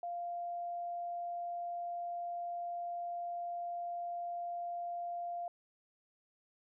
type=tone; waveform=sine; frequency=696 Hz; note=F5; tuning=6 cents flat; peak=-37 dBFS; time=0.03-5.48 s; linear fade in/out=2 ms; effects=none